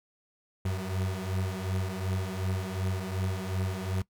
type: beating tone pair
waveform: 35% pulse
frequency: 92.7 / 95.4 Hz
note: F#2 / G2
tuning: +4 / -47 cents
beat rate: 2.7 Hz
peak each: -31 dBFS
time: 0.65-4.02 s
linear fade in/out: 5 ms
effects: noise-tail reverb RT60 0.1 s tail -20 dB re dry